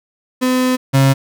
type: tone pair in turn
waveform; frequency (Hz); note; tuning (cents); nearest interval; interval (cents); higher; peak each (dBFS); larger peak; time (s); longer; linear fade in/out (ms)
35% pulse; 254.6 / 135.57; C4 / C#3; -47 / -38; major seventh; 1091; first; -11 / -7; second; 0.41-0.77 / 0.93-1.14; first; 20
effects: none